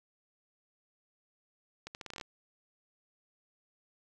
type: accelerating click train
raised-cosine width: 0.2 ms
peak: -25 dBFS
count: 10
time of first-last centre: 1.87-2.212 s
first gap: 79 ms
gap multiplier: 0.8
effects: none